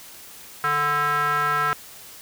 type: tone with band-pass filter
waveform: square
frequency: 146.83 Hz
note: D3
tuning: in tune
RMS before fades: -22 dBFS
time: 0.64-1.73 s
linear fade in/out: 0 ms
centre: 1400 Hz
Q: 5.3
effects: white hiss -43 dBFS RMS until 2.21 s